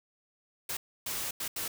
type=noise bursts at uneven times; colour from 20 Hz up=white; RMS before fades=-35 dBFS; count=4; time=0.69-0.77 / 1.06-1.31 / 1.4-1.48 / 1.56-1.68 s; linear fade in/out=5 ms; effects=none